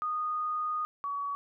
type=tone pair in turn; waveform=sine; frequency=1234 / 1131.9 Hz; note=D#6 / C#6; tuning=-15 / +36 cents; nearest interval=minor second; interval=149 cents; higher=first; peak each=-29 / -31 dBFS; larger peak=first; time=0.02-0.85 / 1.04-1.35 s; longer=first; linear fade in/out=0 ms; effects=none